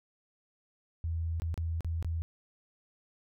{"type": "tone with dropouts", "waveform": "sine", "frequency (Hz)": 82.4, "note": "E2", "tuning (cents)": 0, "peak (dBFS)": -30, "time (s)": [1.04, 2.22], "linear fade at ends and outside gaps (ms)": 0, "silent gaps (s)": [[1.399, 1.42], [1.542, 1.577], [1.807, 1.846], [2.026, 2.046]], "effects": []}